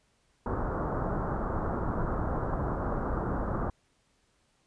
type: low-pass noise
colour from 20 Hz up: pink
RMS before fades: -31 dBFS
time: 0.46-3.7 s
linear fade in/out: 2 ms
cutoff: 1400 Hz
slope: 48 dB/octave
effects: pink hiss -70 dBFS RMS until 4.66 s + resampled to 22050 Hz

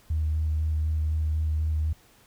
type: tone with vibrato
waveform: sine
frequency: 77.78 Hz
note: D#2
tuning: in tune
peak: -22 dBFS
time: 0.1-1.93 s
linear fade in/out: 5 ms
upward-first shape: square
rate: 4 Hz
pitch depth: 12 cents each way
effects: tanh soft clip ceiling -18 dBFS + pink hiss -58 dBFS RMS until 2.26 s

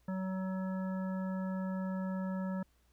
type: harmonic tone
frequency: 188.2 Hz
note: F#3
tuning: 30 cents sharp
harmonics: 1 / 3 / 5 / 7 / 9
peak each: -34 / -44 / -48 / -51 / -53 dBFS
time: 0.08-2.63 s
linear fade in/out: 5 ms
effects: added 60 Hz sine -68 dBFS peak until 2.92 s + pink hiss -74 dBFS RMS until 2.92 s

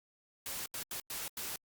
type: noise bursts at uneven times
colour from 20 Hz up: white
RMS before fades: -40 dBFS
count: 5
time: 0.46-0.66 / 0.74-0.83 / 0.91-1 / 1.1-1.28 / 1.37-1.56 s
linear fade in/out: 2 ms
effects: Opus 48 kbps

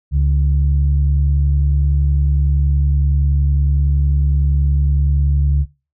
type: tone pair together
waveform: sine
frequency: 71.02 / 141.8 Hz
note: C#2 / C#3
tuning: +43 / +40 cents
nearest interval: octave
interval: 1197 cents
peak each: -12 / -17 dBFS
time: 0.11-5.66 s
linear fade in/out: 50 ms
effects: noise-tail reverb RT60 0.3 s tail -20 dB re dry + tanh soft clip ceiling -5 dBFS

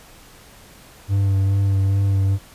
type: tone with vibrato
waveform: triangle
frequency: 98 Hz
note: G2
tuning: in tune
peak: -13 dBFS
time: 1.08-2.39 s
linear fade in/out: 50 ms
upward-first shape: sine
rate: 2.4 Hz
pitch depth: 20 cents each way
effects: pink hiss -46 dBFS RMS until 2.54 s + resampled to 32000 Hz

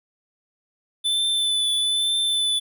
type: tone with vibrato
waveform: square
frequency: 3511 Hz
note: A7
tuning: 4 cents flat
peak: -20 dBFS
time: 1.04-2.6 s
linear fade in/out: 20 ms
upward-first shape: triangle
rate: 1.1 Hz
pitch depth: 25 cents each way
effects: none

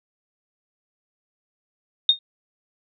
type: tone with exponential decay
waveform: sine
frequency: 3687 Hz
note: A#7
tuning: 20 cents flat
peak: -8 dBFS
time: 2.09-2.19 s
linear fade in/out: 2 ms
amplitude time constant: 21 ms
effects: none

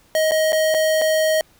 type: tone with dropouts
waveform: square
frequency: 629 Hz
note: D#5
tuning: 19 cents sharp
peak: -16 dBFS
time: 0.15-1.41 s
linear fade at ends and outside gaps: 1 ms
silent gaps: 0.311-0.318 / 0.522-0.529 / 0.742-0.746 / 1.015-1.018 s
effects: pink hiss -55 dBFS RMS until 1.59 s

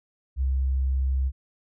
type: tone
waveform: sine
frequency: 66.1 Hz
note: C2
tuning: 18 cents sharp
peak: -21 dBFS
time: 0.36-1.32 s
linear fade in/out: 50 ms
effects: none

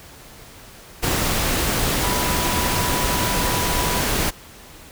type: tone in noise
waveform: sine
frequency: 983 Hz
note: B5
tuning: 8 cents flat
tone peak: -27 dBFS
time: 2.02-4.03 s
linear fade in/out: 20 ms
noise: pink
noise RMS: -21 dBFS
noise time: 1.02-4.31 s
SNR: -9 dB
effects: pink hiss -43 dBFS RMS until 4.91 s

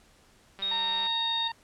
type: click train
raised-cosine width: 0.3 ms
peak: -28 dBFS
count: 94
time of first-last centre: 0.59-1.067 s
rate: 195 Hz
type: tone with pitch glide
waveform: sine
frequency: 3743 to 3715 Hz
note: A#7 to A#7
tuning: +6 to -7 cents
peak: -27 dBFS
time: 0.62-1.48 s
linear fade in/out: 5 ms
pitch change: -13 cents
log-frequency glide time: 1.15-1.31 s
type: harmonic tone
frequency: 917 Hz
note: A#5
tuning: 29 cents flat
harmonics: 1 / 2 / 3 / 4 / 5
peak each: -33 / -40 / -45 / -45 / -45 dBFS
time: 0.71-1.52 s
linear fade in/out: 5 ms
effects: pink hiss -60 dBFS RMS until 1.63 s + low-pass 10000 Hz 12 dB/octave

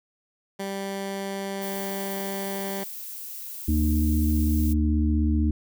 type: tone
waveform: 15% pulse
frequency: 196 Hz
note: G3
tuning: in tune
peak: -23 dBFS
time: 0.59-2.84 s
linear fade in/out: 10 ms
type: noise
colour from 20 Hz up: violet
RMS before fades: -37 dBFS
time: 1.61-4.74 s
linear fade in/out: 20 ms
type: harmonic tone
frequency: 76 Hz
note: D#2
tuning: 40 cents flat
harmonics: 1 / 3 / 4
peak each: -21 / -26 / -27 dBFS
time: 3.68-5.51 s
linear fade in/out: 5 ms
effects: none

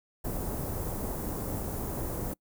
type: band-stop noise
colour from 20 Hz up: pink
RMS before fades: -34 dBFS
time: 0.24-2.34 s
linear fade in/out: 10 ms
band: 750 to 13000 Hz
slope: 12 dB/octave
effects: noise-tail reverb RT60 0.1 s tail -24 dB re dry

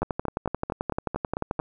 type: two click trains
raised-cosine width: 1 ms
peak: -14 / -12 dBFS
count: 8 / 19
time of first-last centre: 0.03-1.592 / 0.02-1.599 s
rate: 4.48 / 11.4 Hz
effects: none

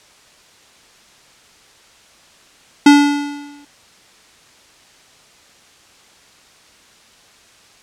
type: tone with exponential decay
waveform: square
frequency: 288.3 Hz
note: D4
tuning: 32 cents flat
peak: -3 dBFS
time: 2.86-3.65 s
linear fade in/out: 5 ms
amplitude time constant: 170 ms
effects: white hiss -48 dBFS RMS until 7.82 s + low-pass 7000 Hz 12 dB/octave

